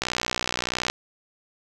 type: click train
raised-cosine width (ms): 0.2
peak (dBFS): -7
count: 55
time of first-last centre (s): 0.02-0.899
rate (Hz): 61.4
effects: none